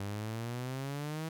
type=exponential sweep; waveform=sawtooth; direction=up; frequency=98.3 to 162.7 Hz; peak=-32 dBFS; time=0-1.29 s; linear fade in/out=5 ms; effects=none